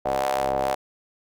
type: ring-modulated tone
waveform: sawtooth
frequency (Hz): 67.1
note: C2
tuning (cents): +44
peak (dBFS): -15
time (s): 0.05-0.75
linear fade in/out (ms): 10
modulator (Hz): 670
effects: none